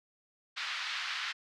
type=band-pass noise; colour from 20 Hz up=pink; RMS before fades=-37 dBFS; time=0.56-1.33 s; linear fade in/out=20 ms; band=1300 to 4500 Hz; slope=24 dB/octave; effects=none